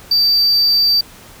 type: tone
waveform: triangle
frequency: 4649 Hz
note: D8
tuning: 18 cents flat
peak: -9 dBFS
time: 0.11-1.01 s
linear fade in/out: 5 ms
effects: pink hiss -40 dBFS RMS until 1.4 s